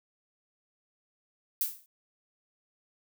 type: noise with exponential decay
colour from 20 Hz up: violet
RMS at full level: -26 dBFS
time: 1.61-1.86 s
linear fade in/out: 1 ms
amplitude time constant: 53 ms
effects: none